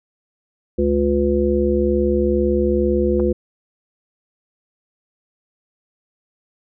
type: harmonic tone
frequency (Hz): 71.1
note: C#2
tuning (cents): +45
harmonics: 1 / 3 / 5 / 7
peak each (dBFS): -22 / -21 / -18 / -21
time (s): 0.78-3.33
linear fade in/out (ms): 10
type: clicks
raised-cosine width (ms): 1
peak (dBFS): -19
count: 2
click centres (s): 3.197 / 3.202
effects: none